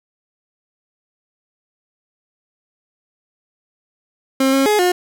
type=tone with pitch steps; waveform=30% pulse; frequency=266.8 / 270.9 / 420.7 / 358.9 Hz; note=C4 / C#4 / G#4 / F4; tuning=+34 / -40 / +22 / +47 cents; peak=-10 dBFS; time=4.4-4.92 s; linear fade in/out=5 ms; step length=130 ms; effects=none